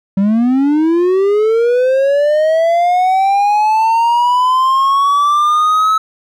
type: linear sweep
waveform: triangle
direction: up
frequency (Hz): 190.1 to 1300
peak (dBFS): -7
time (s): 0.17-5.98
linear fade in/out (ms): 5
effects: none